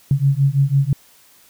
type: beating tone pair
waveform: sine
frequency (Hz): 135.7 / 141.7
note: C#3 / C#3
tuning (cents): -36 / +38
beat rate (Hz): 6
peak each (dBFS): -16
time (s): 0.11-0.93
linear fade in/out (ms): 2
effects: white hiss -51 dBFS RMS until 1.49 s